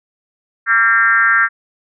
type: tone with frequency modulation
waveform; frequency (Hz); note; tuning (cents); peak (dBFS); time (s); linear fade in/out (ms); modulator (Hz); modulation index
sine; 1596; G6; +31; -9; 0.66-1.49; 50; 225; 1.3
effects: none